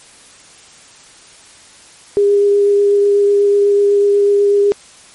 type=tone with vibrato; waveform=sine; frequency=405.2 Hz; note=G#4; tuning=43 cents flat; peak=-8 dBFS; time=2.17-4.72 s; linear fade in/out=0 ms; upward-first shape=sine; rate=8.1 Hz; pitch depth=9 cents each way; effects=white hiss -42 dBFS RMS until 5.14 s + MP3 48 kbps